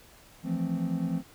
triangle chord, F major seventh, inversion third, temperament equal, 164.81 / 174.61 / 220 / 261.6 Hz, E3 / F3 / A3 / C4, 0 / 0 / 0 / 0 cents, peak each -31 / -29 / -34 / -31 dBFS, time 0.43-1.23 s, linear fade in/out 50 ms, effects pink hiss -55 dBFS RMS until 1.34 s

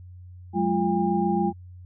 sine tone cluster, 184.1 / 211.3 / 345.4 / 805 Hz, F#3 / G#3 / F4 / G5, -8 / +30 / -19 / +46 cents, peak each -26 dBFS, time 0.53-1.53 s, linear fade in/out 50 ms, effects added 90 Hz sine -41 dBFS peak until 1.85 s

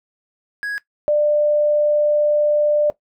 triangle / sine tone pair in turn, 1661.2 / 594.8 Hz, G#6 / D5, 0 / +22 cents, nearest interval octave + tritone, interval 1778 cents, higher first, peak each -20 / -13 dBFS, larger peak second, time 0.63-0.78 / 1.08-2.9 s, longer second, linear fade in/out 0 ms, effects noise-tail reverb RT60 0.1 s tail -17 dB re dry

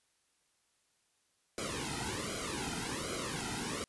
pink noise with flanger, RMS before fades -38 dBFS, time 1.58-3.84 s, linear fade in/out 0 ms, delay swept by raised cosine 1.1 to 1.8 ms, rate 1.3 Hz, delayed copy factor -0.95, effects white hiss -75 dBFS RMS until 3.88 s + resampled to 24000 Hz

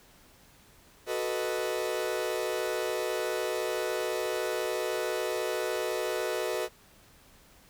40% pulse chord, B dominant seventh, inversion second, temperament equal, 370 / 440 / 493.9 / 622.3 Hz, F#4 / A4 / B4 / D#5, 0 / 0 / 0 / 0 cents, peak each -34 dBFS, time 1.06-6.69 s, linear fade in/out 50 ms, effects pink hiss -58 dBFS RMS until 7.69 s

